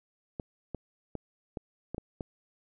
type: clicks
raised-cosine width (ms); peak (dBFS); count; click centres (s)
2; -22; 7; 0.398 / 0.747 / 1.153 / 1.572 / 1.946 / 1.981 / 2.208
effects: none